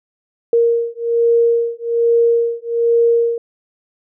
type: beating tone pair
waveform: sine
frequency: 466.2 / 467.4 Hz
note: A#4 / A#4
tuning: 0 / +5 cents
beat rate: 1.2 Hz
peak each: -15 dBFS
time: 0.53-3.38 s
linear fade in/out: 2 ms
effects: none